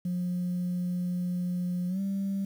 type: tone with pitch glide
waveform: sine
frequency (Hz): 178.6 to 195.89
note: F3 to G3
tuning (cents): +39 to -1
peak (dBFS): -26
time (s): 0.05-2.45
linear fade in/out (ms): 5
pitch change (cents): +160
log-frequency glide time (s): 1.88-2
effects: tanh soft clip ceiling -25 dBFS + 9-bit